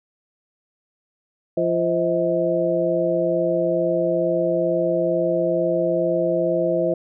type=harmonic tone with a mistuned harmonic; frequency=172 Hz; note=F3; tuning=26 cents flat; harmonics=1 / 2 / 3 / 4; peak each=-28 / -23 / -22 / -22 dBFS; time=1.57-6.94 s; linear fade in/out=5 ms; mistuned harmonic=4; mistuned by=-130 cents; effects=none